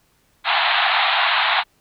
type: band-pass noise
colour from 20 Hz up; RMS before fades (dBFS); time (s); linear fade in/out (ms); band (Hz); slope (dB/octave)
pink; -18; 0.44-1.64; 50; 680 to 4100; 96
effects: pink hiss -61 dBFS RMS until 1.8 s